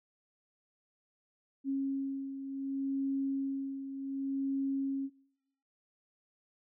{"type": "beating tone pair", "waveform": "sine", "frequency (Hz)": [272.3, 272.97], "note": ["C#4", "C#4"], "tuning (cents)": [-31, -27], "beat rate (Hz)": 0.67, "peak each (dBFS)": [-33, -40], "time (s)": [1.64, 5.1], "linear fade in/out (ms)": 50, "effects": ["noise-tail reverb RT60 0.9 s tail -25 dB re dry"]}